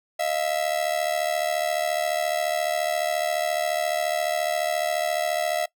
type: ring-modulated tone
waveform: 45% pulse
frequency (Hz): 659.3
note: E5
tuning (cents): 0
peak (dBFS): -20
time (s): 0.19-5.66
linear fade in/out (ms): 10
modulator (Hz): 37.2
effects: noise-tail reverb RT60 0.1 s tail -20 dB re dry